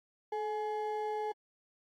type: ring-modulated tone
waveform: triangle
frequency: 636 Hz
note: D#5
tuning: 38 cents sharp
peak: -28 dBFS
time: 0.32-1.32 s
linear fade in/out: 5 ms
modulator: 205 Hz
effects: AAC 48 kbps